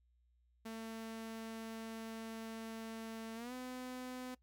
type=tone with pitch glide; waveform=sawtooth; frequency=224.3 to 253.2 Hz; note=A3 to B3; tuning=+34 to +43 cents; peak=-40 dBFS; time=0.65-4.35 s; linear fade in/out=10 ms; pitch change=+209 cents; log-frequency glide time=3.35-3.53 s; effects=noise-tail reverb RT60 0.1 s tail -20 dB re dry + added 60 Hz sine -70 dBFS peak until 4.42 s